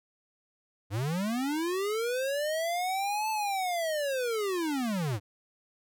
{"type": "linear two-way sweep", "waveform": "square", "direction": "up then down", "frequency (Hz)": [92.5, 880, 92.5], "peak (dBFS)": -29, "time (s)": [0.9, 5.2], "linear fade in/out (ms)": 50, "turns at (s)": 3.3, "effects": []}